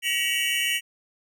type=tone cluster; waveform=square; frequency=1917 / 2257 / 2712 / 2860 / 2986 Hz; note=A#6 / C#7 / E7 / F7 / F#7; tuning=+48 / +31 / +49 / +41 / +15 cents; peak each=-30 dBFS; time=0.02-0.81 s; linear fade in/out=50 ms; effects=none